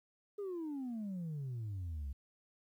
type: exponential sweep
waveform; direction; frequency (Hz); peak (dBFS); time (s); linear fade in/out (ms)
sine; down; 419.1 to 65.3; -36; 0.38-2.13; 10
effects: tanh soft clip ceiling -37 dBFS + 12-bit